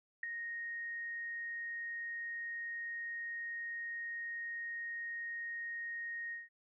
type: tone with ADSR envelope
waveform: sine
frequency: 1864.7 Hz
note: A#6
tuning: in tune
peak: -31 dBFS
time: 0.23-6.49 s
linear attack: 5 ms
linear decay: 3 ms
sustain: -8 dB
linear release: 170 ms
effects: none